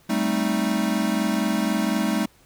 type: chord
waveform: square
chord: A half-diminished seventh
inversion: third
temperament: equal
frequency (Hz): 196 / 220 / 261.6 / 311.1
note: G3 / A3 / C4 / Eb4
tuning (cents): 0 / 0 / 0 / 0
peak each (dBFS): -27 / -25 / -30 / -28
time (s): 0.09-2.26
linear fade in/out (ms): 10
effects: pink hiss -57 dBFS RMS until 2.45 s